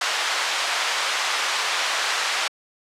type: band-pass noise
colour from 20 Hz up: pink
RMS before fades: -24 dBFS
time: 0.01-2.48 s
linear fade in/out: 5 ms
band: 990 to 5600 Hz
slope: 12 dB/octave
effects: high-pass 400 Hz 12 dB/octave + low-pass 11000 Hz 12 dB/octave